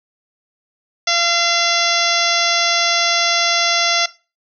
harmonic tone, 685 Hz, F5, 34 cents flat, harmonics 1 / 2 / 3 / 4 / 5 / 6 / 7 / 8 / 9, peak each -23 / -22 / -20 / -25 / -22 / -26 / -22 / -23 / -23 dBFS, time 1.07-4.06 s, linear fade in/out 5 ms, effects noise-tail reverb RT60 0.3 s tail -18 dB re dry

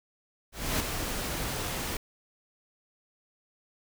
pink noise with ADSR envelope, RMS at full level -27 dBFS, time 0.52-1.97 s, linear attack 280 ms, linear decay 6 ms, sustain -6 dB, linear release 3 ms, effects none

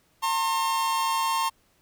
45% pulse tone pair together, 909 / 1068.6 Hz, A#5 / C6, -44 / +36 cents, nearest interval minor third, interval 280 cents, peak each -26 dBFS, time 0.22-1.5 s, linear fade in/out 20 ms, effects pink hiss -65 dBFS RMS until 1.81 s

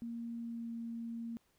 sine tone with pitch glide, 233.1 to 231.2 Hz, A#3 to A#3, 0 to -14 cents, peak -39 dBFS, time 0.02-1.37 s, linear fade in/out 0 ms, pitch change -14 cents, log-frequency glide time 0.39-0.72 s, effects pink hiss -74 dBFS RMS until 1.58 s

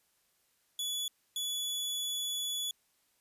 sawtooth tone bursts at uneven times, 3417 Hz, G#7, 49 cents sharp, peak -30 dBFS, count 2, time 0.79-1.08 / 1.36-2.71 s, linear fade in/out 2 ms, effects white hiss -73 dBFS RMS until 3.2 s + resampled to 32000 Hz

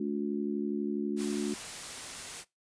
harmonic tone, 72.2 Hz, D2, 29 cents flat, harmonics 3 / 4 / 5, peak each -33 / -34 / -35 dBFS, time 0-1.54 s, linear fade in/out 5 ms
white noise, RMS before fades -41 dBFS, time 1.16-2.45 s, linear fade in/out 50 ms
effects noise-tail reverb RT60 0.2 s tail -21 dB re dry + resampled to 22050 Hz

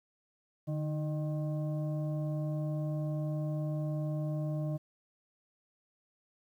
sine tone with frequency modulation, 150.2 Hz, D3, 39 cents sharp, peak -31 dBFS, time 0.67-4.78 s, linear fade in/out 20 ms, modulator 462 Hz, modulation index 0.64, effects 11-bit

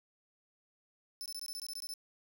sawtooth tone bursts, 5274 Hz, E8, in tune, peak -37 dBFS, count 11, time 1.21-1.938 s, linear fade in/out 0 ms, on 48 ms, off 20 ms, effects none

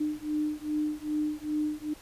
sine beating tone pair, 301.2 / 303.7 Hz, D4 / D#4, +44 / -42 cents, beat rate 2.5 Hz, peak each -31 dBFS, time 0-1.94 s, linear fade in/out 10 ms, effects pink hiss -52 dBFS RMS until 2.01 s + resampled to 32000 Hz

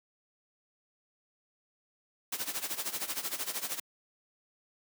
white noise with tremolo, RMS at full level -33 dBFS, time 2.32-3.8 s, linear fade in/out 5 ms, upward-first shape sine, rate 13 Hz, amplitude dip 80%, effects high-pass 200 Hz 12 dB/octave

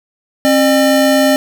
square tone pair together, 268.3 / 603.9 Hz, C4 / D5, +44 / +48 cents, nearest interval octave + major second, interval 1404 cents, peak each -12 dBFS, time 0.45-1.36 s, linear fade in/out 0 ms, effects none

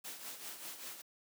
white noise with tremolo, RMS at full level -44 dBFS, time 0.04-1.02 s, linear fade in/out 10 ms, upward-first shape triangle, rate 5.1 Hz, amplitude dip 65%, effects high-pass 200 Hz 12 dB/octave

